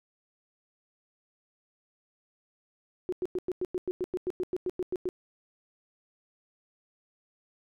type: tone bursts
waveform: sine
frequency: 364.4 Hz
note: F#4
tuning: 26 cents flat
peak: -27 dBFS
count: 16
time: 3.09-5.089 s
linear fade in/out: 0 ms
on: 34 ms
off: 97 ms
effects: none